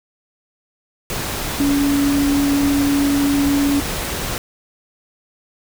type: tone in noise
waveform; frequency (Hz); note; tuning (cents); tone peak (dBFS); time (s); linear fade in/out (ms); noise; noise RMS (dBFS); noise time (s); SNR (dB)
sine; 282.8; C#4; +35; -14; 1.6-3.8; 0; pink; -24; 1.1-4.38; +7
effects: none